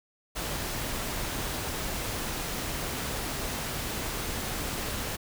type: noise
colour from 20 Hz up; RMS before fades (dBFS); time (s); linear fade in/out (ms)
pink; -33; 0.35-5.17; 20
effects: none